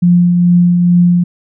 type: tone with tremolo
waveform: sine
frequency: 175.6 Hz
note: F3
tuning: 10 cents sharp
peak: -4 dBFS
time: 0.02-1.24 s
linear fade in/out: 10 ms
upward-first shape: triangle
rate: 2.3 Hz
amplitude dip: 35%
effects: none